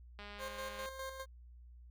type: click train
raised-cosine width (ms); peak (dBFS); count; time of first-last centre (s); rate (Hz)
0.3; -34; 138; 0.19-0.858; 205
type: tone with tremolo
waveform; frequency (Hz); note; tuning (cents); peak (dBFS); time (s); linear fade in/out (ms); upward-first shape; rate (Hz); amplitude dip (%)
20% pulse; 530; C5; +22; -36; 0.38-1.26; 50; square; 4.9; 50
effects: added 60 Hz sine -53 dBFS peak until 1.9 s